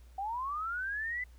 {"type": "linear sweep", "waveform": "sine", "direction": "up", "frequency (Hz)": [753, 2022], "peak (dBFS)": -33, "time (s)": [0.18, 1.24], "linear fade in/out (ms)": 5, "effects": ["added 60 Hz sine -52 dBFS peak until 1.38 s", "pink hiss -67 dBFS RMS until 1.38 s"]}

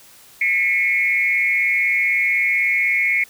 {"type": "tone with frequency modulation", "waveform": "sine", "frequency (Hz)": 2182, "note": "C#7", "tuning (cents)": -28, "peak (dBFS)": -15, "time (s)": [0.41, 3.24], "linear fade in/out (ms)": 5, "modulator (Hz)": 180, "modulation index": 0.8, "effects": ["white hiss -47 dBFS RMS until 3.29 s"]}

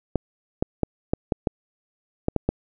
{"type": "clicks", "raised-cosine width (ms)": 2, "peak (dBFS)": -7, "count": 9, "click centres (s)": [0.157, 0.625, 0.833, 1.135, 1.322, 1.472, 2.284, 2.363, 2.49], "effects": []}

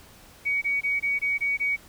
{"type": "tone bursts", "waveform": "sine", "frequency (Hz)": 2252, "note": "C#7", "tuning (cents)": 27, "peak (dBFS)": -22, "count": 7, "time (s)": [0.45, 1.766], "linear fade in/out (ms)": 20, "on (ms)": 170, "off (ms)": 21, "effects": ["pink hiss -51 dBFS RMS until 1.88 s"]}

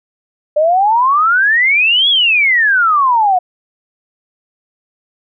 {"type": "exponential two-way sweep", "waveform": "sine", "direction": "up then down", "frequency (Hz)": [587.3, 3421, 706], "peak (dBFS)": -8, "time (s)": [0.56, 3.39], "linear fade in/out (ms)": 10, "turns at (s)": 2.09, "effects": []}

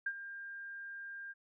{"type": "tone with ADSR envelope", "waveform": "sine", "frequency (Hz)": 1600, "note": "G6", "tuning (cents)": 35, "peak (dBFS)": -31, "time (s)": [0.06, 1.34], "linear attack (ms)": 6, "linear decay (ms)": 58, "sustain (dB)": -12, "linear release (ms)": 31, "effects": []}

